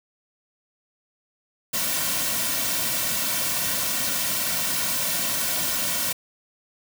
white noise with comb filter, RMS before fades -25 dBFS, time 1.73-6.13 s, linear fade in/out 10 ms, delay 2.4 ms, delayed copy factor -0.7, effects none

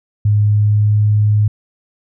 sine tone with pitch glide, 104.4 to 105.31 Hz, G#2 to G#2, +10 to +25 cents, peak -9 dBFS, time 0.25-1.48 s, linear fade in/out 5 ms, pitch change +15 cents, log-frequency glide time 0.4-1.02 s, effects none

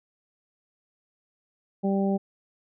harmonic tone, 196 Hz, G3, in tune, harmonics 1 / 2 / 3 / 4, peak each -23 / -29 / -32 / -34 dBFS, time 1.83-2.18 s, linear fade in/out 20 ms, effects none

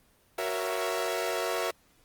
sawtooth chord, F# dominant seventh, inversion none, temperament equal with one note detuned, 370 / 466.2 / 554.4 / 663.8 Hz, F#4 / A#4 / C#5 / E5, 0 / 0 / 0 / +12 cents, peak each -31 / -30 / -32 / -29 dBFS, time 0.38-1.71 s, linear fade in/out 5 ms, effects pink hiss -64 dBFS RMS until 2.04 s + Opus 24 kbps

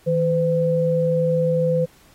sine tone pair together, 160 / 508 Hz, D#3 / B4, +49 / +49 cents, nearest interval octave + minor sixth, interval 2000 cents, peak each -21 / -18 dBFS, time 0.06-1.86 s, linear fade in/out 20 ms, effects pink hiss -54 dBFS RMS until 2.14 s + AAC 48 kbps

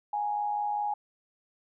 sine tone with amplitude modulation, 830 Hz, G#5, 1 cent flat, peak -25 dBFS, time 0.13-0.94 s, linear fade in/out 5 ms, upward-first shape sine, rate 105 Hz, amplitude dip 50%, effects none

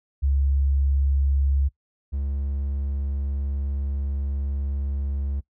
sine / triangle tone pair in turn, 69 / 69.52 Hz, C#2 / C#2, -7 / +6 cents, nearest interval unison, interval 13 cents, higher second, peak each -18 / -22 dBFS, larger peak first, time 0.22-1.69 / 2.12-5.41 s, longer second, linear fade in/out 20 ms, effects noise-tail reverb RT60 0.1 s tail -21 dB re dry

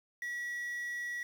triangle tone with quantisation, 1931 Hz, B6, 39 cents flat, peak -34 dBFS, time 0.22-1.23 s, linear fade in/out 2 ms, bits 9, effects none

